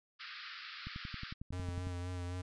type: band-pass noise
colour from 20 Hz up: pink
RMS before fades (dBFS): -48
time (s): 0.19-1.34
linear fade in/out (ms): 20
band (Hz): 1200 to 5100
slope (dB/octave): 96
type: click train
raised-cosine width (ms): 5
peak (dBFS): -31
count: 12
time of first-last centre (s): 0.87-1.87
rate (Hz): 11
type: tone with vibrato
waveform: square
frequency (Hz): 89.5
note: F2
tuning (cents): +43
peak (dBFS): -39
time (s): 1.52-2.42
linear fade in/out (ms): 10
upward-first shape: sine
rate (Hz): 3.8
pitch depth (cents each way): 28
effects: resampled to 22050 Hz